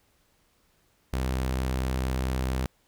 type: tone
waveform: sawtooth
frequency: 64.5 Hz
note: C2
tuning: 24 cents flat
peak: -22 dBFS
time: 1.13-2.66 s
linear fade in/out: 0 ms
effects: pink hiss -67 dBFS RMS until 2.87 s